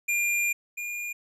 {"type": "tone pair in turn", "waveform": "square", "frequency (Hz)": [2400, 2419], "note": ["D7", "D#7"], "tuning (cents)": [37, -49], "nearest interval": "unison", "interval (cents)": 14, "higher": "second", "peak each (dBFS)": [-24, -32], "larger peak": "first", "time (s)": [[0.08, 0.53], [0.77, 1.13]], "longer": "first", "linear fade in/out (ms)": 10, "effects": ["resampled to 32000 Hz"]}